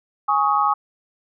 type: chord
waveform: sine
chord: Ab suspended fourth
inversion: none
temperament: equal with one note detuned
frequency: 830.6 / 1108.7 / 1259.7 Hz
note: Ab5 / Db6 / Eb6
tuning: 0 / 0 / +21 cents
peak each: -20 dBFS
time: 0.28-0.74 s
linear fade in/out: 10 ms
effects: none